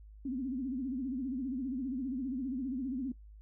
sine tone with vibrato, 260 Hz, C4, 11 cents flat, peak -33 dBFS, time 0.25-3.12 s, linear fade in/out 5 ms, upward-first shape sine, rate 15 Hz, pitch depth 140 cents each way, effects noise-tail reverb RT60 0.1 s tail -18 dB re dry + added 52 Hz sine -50 dBFS peak until 3.41 s

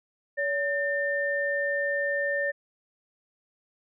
sine tone pair together, 567.3 / 1800 Hz, C#5 / A6, +40 / +39 cents, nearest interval octave + minor sixth, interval 1999 cents, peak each -28 / -27 dBFS, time 0.37-2.52 s, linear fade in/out 20 ms, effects none

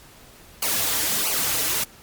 white noise with flanger, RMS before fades -23 dBFS, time 0.62-1.84 s, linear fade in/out 5 ms, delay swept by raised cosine 0.54 to 5.54 ms, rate 1.5 Hz, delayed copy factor -0.8, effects pink hiss -48 dBFS RMS until 2.02 s + MP3 96 kbps

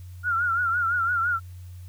sine tone with vibrato, 1400 Hz, F6, 4 cents sharp, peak -21 dBFS, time 0.23-1.4 s, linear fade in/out 50 ms, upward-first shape triangle, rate 5.9 Hz, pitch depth 100 cents each way, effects added 90 Hz sine -38 dBFS peak until 1.88 s + white hiss -59 dBFS RMS until 1.88 s

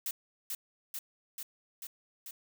blue noise with echo, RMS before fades -35 dBFS, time 0.06-0.11 s, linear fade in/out 2 ms, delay 440 ms, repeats 5, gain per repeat -2 dB, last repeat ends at 2.31 s, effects none

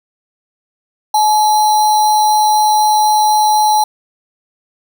sine tone with sample-and-hold, 852 Hz, G#5, 44 cents sharp, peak -8 dBFS, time 1.14-3.84 s, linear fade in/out 5 ms, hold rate 4900 Hz, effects none

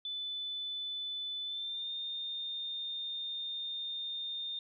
sine tone with pitch glide, 3500 to 3636 Hz, A7 to A#7, -10 to -44 cents, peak -36 dBFS, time 0.05-4.59 s, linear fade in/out 2 ms, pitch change +66 cents, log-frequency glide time 1.44-1.91 s, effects none

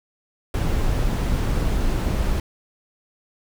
brown noise, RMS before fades -21 dBFS, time 0.54-2.4 s, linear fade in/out 2 ms, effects none

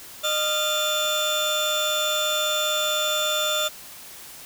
35% pulse tone cluster, 611 / 1389 / 3535 Hz, D#5 / F6 / A7, -32 / -10 / +7 cents, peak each -25 / -27 / -22 dBFS, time 0.23-3.69 s, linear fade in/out 20 ms, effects white hiss -42 dBFS RMS until 4.45 s

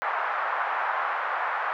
white band-pass noise, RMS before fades -28 dBFS, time 0.02-1.73 s, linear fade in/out 0 ms, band 710 to 1500 Hz, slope 24 dB/octave, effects none

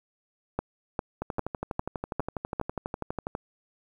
two click trains, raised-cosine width 1 ms, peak -13 / -17 dBFS, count 6 / 27, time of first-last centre 0.59-2.598 / 1.22-3.351 s, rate 2.49 / 12.2 Hz, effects 9-bit

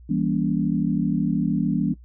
sine chord, E diminished seventh, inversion none, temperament just, 164.81 / 197.78 / 237.3 / 284.8 Hz, E3 / G3 / Bb3 / Db4, 0 / +16 / +31 / +47 cents, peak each -25 dBFS, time 0.09-1.94 s, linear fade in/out 10 ms, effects noise-tail reverb RT60 0.1 s tail -17 dB re dry + added 60 Hz sine -43 dBFS peak until 2.04 s

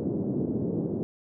pink band-pass noise, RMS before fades -29 dBFS, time 0-1.03 s, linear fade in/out 0 ms, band 130 to 420 Hz, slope 24 dB/octave, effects none

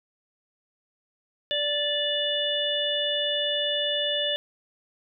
harmonic tone, 585 Hz, D5, 7 cents flat, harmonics 1 / 3 / 5 / 6, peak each -29 / -34 / -28 / -28 dBFS, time 1.51-4.36 s, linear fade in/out 0 ms, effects none

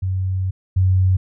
sine tone pair in turn, 93.9 / 93.36 Hz, F#2 / F#2, +26 / +16 cents, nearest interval unison, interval 10 cents, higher first, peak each -18 / -12 dBFS, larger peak second, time 0.02-0.51 / 0.76-1.17 s, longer first, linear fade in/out 10 ms, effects none

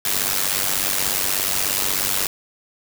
white noise with amplitude modulation, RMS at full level -18 dBFS, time 0.05-2.27 s, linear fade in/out 2 ms, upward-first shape sine, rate 96.6 Hz, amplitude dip 80%, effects none

